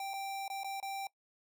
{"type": "tone with dropouts", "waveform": "square", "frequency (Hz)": 784, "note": "G5", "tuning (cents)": 0, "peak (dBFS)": -38, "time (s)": [0, 1.07], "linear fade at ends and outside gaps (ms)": 2, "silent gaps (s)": [[0.135, 0.138], [0.48, 0.5], [0.634, 0.644], [0.801, 0.827]], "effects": ["noise-tail reverb RT60 0.1 s tail -21 dB re dry"]}